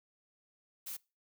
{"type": "noise", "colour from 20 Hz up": "blue", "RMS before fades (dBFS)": -42, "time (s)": [0.86, 0.97], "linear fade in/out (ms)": 10, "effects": ["noise-tail reverb RT60 0.3 s tail -24 dB re dry"]}